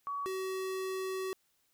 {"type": "tone pair in turn", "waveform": ["sine", "square"], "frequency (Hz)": [1131, 378.2], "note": ["C#6", "F#4"], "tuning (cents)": [34, 38], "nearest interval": "octave + perfect fifth", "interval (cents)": 1896, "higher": "first", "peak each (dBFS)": [-34, -35], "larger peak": "first", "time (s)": [[0.07, 0.26], [0.26, 1.33]], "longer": "second", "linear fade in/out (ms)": 0, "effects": ["white hiss -74 dBFS RMS until 1.73 s"]}